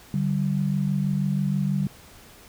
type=tone pair together; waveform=sine; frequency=146.8 / 193.03 Hz; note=D3 / G3; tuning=0 / -26 cents; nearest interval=perfect fourth; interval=474 cents; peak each=-24 dBFS; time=0.14-1.87 s; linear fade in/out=2 ms; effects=pink hiss -49 dBFS RMS until 2.48 s